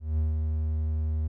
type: tone with ADSR envelope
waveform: triangle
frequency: 77.78 Hz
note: D#2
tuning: in tune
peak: -20 dBFS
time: 0-1.28 s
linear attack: 180 ms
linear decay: 160 ms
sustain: -3 dB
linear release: 12 ms
effects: none